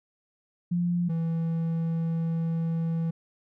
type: tone pair in turn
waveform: sine / triangle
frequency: 174.5 / 164.71 Hz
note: F3 / E3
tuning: -1 / -1 cents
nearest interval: minor second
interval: 100 cents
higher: first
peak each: -23 dBFS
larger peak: neither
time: 0.71-1.09 / 1.09-3.11 s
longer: second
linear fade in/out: 10 ms
effects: none